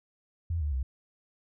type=tone with pitch steps; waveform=sine; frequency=83.9 / 73.89 / 65.07 Hz; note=E2 / D2 / C2; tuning=+31 / +11 / -9 cents; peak=-27 dBFS; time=0.5-0.83 s; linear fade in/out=5 ms; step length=110 ms; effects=none